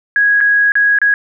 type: tone with dropouts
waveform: sine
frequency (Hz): 1657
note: G#6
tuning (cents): -4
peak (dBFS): -8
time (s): 0.16-1.14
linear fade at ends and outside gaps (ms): 1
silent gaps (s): 0.405-0.41 / 0.72-0.754 / 0.987-1.016
effects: none